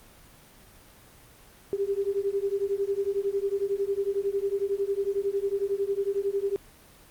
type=beating tone pair; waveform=sine; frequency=392 / 403 Hz; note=G4 / G4; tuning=0 / +48 cents; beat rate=11 Hz; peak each=-28 dBFS; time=1.73-6.56 s; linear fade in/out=0 ms; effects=pink hiss -53 dBFS RMS until 7.1 s + Opus 24 kbps